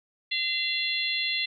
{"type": "harmonic tone", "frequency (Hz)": 686, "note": "F5", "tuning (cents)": -31, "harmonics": [3, 4, 5, 6], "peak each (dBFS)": [-31, -31, -31, -31], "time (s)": [0.31, 1.46], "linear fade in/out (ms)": 10, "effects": []}